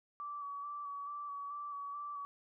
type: tone with vibrato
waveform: sine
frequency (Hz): 1150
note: D6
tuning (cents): -37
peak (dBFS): -40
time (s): 0.2-2.25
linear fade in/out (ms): 0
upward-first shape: square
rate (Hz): 2.3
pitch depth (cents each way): 23
effects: none